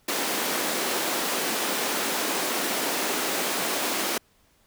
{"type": "high-pass noise", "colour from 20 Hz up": "pink", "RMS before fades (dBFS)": -27, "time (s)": [0.08, 4.18], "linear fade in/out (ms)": 5, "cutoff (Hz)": 250, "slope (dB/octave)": 24, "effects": ["pink hiss -63 dBFS RMS until 4.66 s"]}